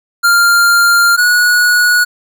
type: tone pair in turn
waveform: square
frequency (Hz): 1396.9 / 1459.2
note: F6 / F#6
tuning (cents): 0 / -24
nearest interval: minor second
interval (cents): 76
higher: second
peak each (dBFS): -7 / -8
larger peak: first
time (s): 0.23-1.17 / 1.17-2.05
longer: first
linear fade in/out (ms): 20
effects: none